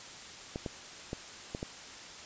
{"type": "clicks", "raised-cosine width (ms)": 2, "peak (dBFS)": -22, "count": 5, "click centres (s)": [0.559, 0.662, 1.131, 1.549, 1.629], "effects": ["white hiss -47 dBFS RMS until 2.25 s", "resampled to 16000 Hz"]}